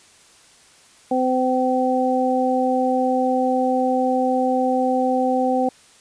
harmonic tone, 256.2 Hz, C4, 36 cents flat, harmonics 1 / 2 / 3, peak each -21 / -21 / -21 dBFS, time 1.11-5.69 s, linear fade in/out 5 ms, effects white hiss -51 dBFS RMS until 6 s + resampled to 22050 Hz

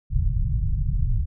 pink low-pass noise, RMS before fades -22 dBFS, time 0.1-1.26 s, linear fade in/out 20 ms, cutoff 150 Hz, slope 48 dB/octave, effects none

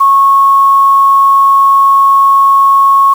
sine tone with quantisation, 1098 Hz, C#6, 17 cents flat, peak -3 dBFS, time 0-3.14 s, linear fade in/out 10 ms, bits 5, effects none

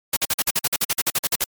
white noise bursts, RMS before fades -20 dBFS, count 16, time 0.13-1.442 s, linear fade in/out 5 ms, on 37 ms, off 48 ms, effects MP3 96 kbps

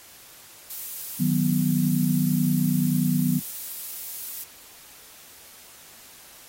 violet noise, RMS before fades -33 dBFS, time 0.7-4.44 s, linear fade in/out 5 ms
sine chord, B major, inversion first, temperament equal, 155.56 / 185 / 246.9 Hz, D#3 / F#3 / B3, 0 / 0 / 0 cents, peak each -24 dBFS, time 1.19-3.4 s, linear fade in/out 20 ms
effects white hiss -48 dBFS RMS until 6.48 s + AAC 48 kbps

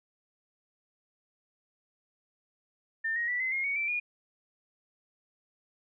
sine tone with pitch steps, 1800 / 1879.7 / 1962.9 / 2050 / 2141 / 2235 / 2334 / 2438 Hz, A6 / A#6 / B6 / C7 / C7 / C#7 / D7 / D#7, +39 / +14 / -11 / -36 / +39 / +14 / -11 / -36 cents, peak -28 dBFS, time 3.04-4 s, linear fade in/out 10 ms, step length 120 ms, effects none

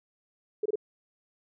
sine tone bursts, 423.9 Hz, G#4, 35 cents sharp, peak -25 dBFS, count 3, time 0.63-0.757 s, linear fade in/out 5 ms, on 27 ms, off 23 ms, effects none

